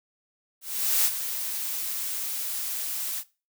blue noise with ADSR envelope, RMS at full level -21 dBFS, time 0.61-3.24 s, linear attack 440 ms, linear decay 49 ms, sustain -10 dB, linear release 59 ms, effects noise-tail reverb RT60 0.3 s tail -19 dB re dry

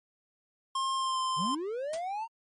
square tone with pitch glide, 1065 to 1041.9 Hz, C6 to C6, +30 to -8 cents, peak -29 dBFS, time 0.75-1.55 s, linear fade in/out 5 ms, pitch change -38 cents, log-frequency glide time 0.95-1.19 s
triangle linear sweep, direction up, 133.1 to 932.3 Hz, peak -30 dBFS, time 1.36-2.28 s, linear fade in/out 50 ms
white noise with exponential decay, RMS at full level -35 dBFS, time 1.93-2.05 s, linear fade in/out 5 ms, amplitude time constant 24 ms
effects MP3 48 kbps

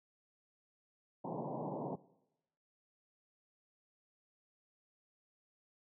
pink band-pass noise, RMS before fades -41 dBFS, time 1.24-1.96 s, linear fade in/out 10 ms, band 130 to 1000 Hz, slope 96 dB/octave, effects noise-tail reverb RT60 0.9 s tail -20 dB re dry

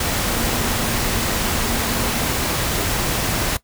sine tone in noise, 231.8 Hz, A#3, 10 cents flat, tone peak -29 dBFS, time 0.34-2.27 s, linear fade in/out 5 ms, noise pink, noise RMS -21 dBFS, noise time 0-3.57 s, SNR -11 dB, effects noise-tail reverb RT60 0.1 s tail -17 dB re dry

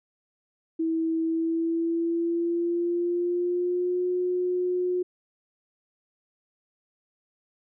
sine tone with pitch glide, 325.3 to 360.9 Hz, E4 to F#4, -23 to -43 cents, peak -23 dBFS, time 0.79-5.03 s, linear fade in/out 10 ms, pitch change +180 cents, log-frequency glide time 1.22-4.05 s, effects none

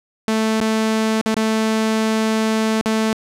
sawtooth tone with dropouts, 220 Hz, A3, in tune, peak -12 dBFS, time 0.28-3.13 s, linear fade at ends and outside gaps 0 ms, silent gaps 0.603-0.612 / 1.213-1.26 / 1.343-1.366 / 2.812-2.859 s, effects low-pass 10000 Hz 12 dB/octave

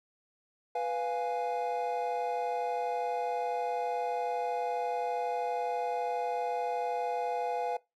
triangle chord, F diminished, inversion second, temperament equal, 493.9 / 698.5 / 830.6 Hz, Cb5 / F5 / Ab5, 0 / 0 / 0 cents, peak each -32 dBFS, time 0.75-7.77 s, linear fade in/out 5 ms, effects noise-tail reverb RT60 0.2 s tail -20 dB re dry + tanh soft clip ceiling -19 dBFS

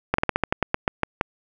slowing click train, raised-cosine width 0.5 ms, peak -4 dBFS, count 12, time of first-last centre 0.14-1.211 s, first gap 44 ms, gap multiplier 1.15, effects none

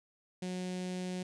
sawtooth tone with notch filter, 182.5 Hz, F#3, 24 cents flat, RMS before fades -38 dBFS, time 0.42-1.23 s, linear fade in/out 5 ms, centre 1200 Hz, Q 0.87, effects resampled to 22050 Hz

